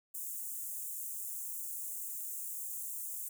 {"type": "high-pass noise", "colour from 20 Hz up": "white", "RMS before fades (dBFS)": -41, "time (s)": [0.14, 3.29], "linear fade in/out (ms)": 10, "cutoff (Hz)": 7000, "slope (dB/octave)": 48, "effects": []}